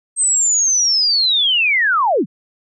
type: linear sweep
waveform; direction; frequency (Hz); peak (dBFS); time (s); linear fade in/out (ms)
sine; down; 8372 to 131.8; -12; 0.16-2.26; 50
effects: none